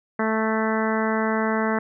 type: harmonic tone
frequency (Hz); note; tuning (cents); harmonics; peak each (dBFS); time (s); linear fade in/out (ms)
220; A3; 0; 1 / 2 / 3 / 4 / 5 / 6 / 7 / 8 / 9; -24 / -27 / -29 / -30 / -31 / -32 / -32 / -33 / -34; 0.19-1.79; 5
effects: none